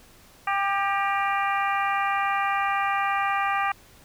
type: harmonic tone with a mistuned harmonic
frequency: 396.9 Hz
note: G4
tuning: 22 cents sharp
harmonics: 2 / 3 / 4 / 5 / 6 / 7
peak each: -26 / -26 / -32 / -32 / -32 / -38 dBFS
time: 0.47-3.72 s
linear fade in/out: 5 ms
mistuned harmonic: 5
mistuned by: -55 cents
effects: pink hiss -53 dBFS RMS until 4.04 s